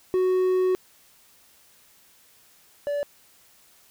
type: tone pair in turn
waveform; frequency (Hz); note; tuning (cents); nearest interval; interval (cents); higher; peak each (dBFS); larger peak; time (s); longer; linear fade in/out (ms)
triangle; 370 / 577.6; F#4 / D5; 0 / -29; minor sixth; 771; second; -17 / -22; first; 0.14-0.75 / 2.87-3.03; first; 0
effects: white hiss -57 dBFS RMS until 3.9 s